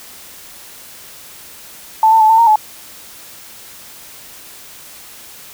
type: tone with pitch steps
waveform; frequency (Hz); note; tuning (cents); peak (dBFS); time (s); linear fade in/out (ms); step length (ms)
sine; 880 / 894 / 868 / 894 / 926 / 859; A5 / A5 / A5 / A5 / A#5 / A5; 0 / +27 / -24 / +27 / -12 / -42; -6; 2.03-2.558; 2; 88
effects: white hiss -37 dBFS RMS until 5.53 s